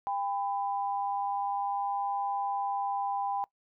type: tone pair together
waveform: sine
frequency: 800 / 1000.4 Hz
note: G5 / B5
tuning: +35 / +22 cents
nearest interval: major third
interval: 387 cents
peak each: -30 / -35 dBFS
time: 0.07-3.44 s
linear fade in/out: 0 ms
effects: noise-tail reverb RT60 0.1 s tail -22 dB re dry